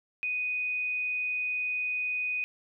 sine tone, 2489 Hz, D#7, in tune, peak -28 dBFS, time 0.23-2.44 s, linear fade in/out 0 ms, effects none

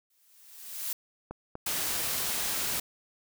blue noise with exponential growth, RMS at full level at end -31 dBFS, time 0.1-0.93 s, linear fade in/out 5 ms, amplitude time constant 180 ms
clicks, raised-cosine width 1 ms, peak -24 dBFS, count 2, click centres 1.31 / 1.554 s
white noise, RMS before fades -31 dBFS, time 1.66-2.8 s, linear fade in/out 5 ms
effects none

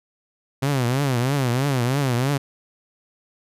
sawtooth tone with vibrato, 130.8 Hz, C3, in tune, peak -15 dBFS, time 0.62-2.38 s, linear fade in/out 10 ms, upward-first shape triangle, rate 3.1 Hz, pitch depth 200 cents each way, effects resampled to 32000 Hz

